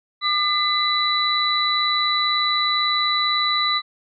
sine tone cluster, 1205 / 2024 / 3961 Hz, D6 / B6 / B7, +44 / +42 / +4 cents, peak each -22 / -26 / -20 dBFS, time 0.21-3.82 s, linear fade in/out 50 ms, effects none

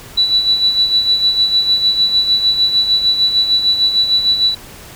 sine tone with tremolo, 3951 Hz, B7, in tune, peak -8 dBFS, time 0.17-4.55 s, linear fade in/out 10 ms, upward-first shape sine, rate 6.6 Hz, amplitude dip 60%, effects pink hiss -36 dBFS RMS until 4.95 s

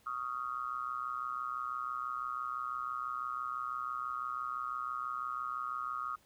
sine tone with amplitude modulation, 1244.5 Hz, D#6, in tune, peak -31 dBFS, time 0.06-6.16 s, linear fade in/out 10 ms, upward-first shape sine, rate 126 Hz, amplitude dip 100%, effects pink hiss -67 dBFS RMS until 6.25 s

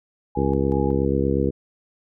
sine tone with tremolo, 830.6 Hz, G#5, in tune, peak -30 dBFS, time 0.35-1.05 s, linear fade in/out 5 ms, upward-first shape square, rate 2.7 Hz, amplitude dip 75%
harmonic tone, 68.3 Hz, C#2, 25 cents flat, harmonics 1 / 2 / 3 / 4 / 5 / 6 / 7, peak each -26 / -26 / -26 / -26 / -26 / -26 / -26 dBFS, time 0.36-1.51 s, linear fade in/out 20 ms
effects none

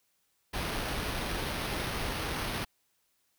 pink noise with sample-and-hold, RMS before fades -34 dBFS, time 0.53-2.65 s, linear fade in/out 10 ms, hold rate 7350 Hz, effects white hiss -74 dBFS RMS until 3.38 s

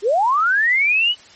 sine linear sweep, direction up, 369.1 to 3000 Hz, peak -13 dBFS, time 0.02-1.15 s, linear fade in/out 50 ms, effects white hiss -45 dBFS RMS until 1.35 s + MP3 32 kbps

